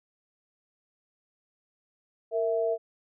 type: tone pair together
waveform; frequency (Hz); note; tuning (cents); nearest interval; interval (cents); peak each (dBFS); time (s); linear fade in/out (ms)
sine; 460.5 / 659.3; A#4 / E5; -21 / 0; tritone; 621; -27; 2.31-2.78; 50
effects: none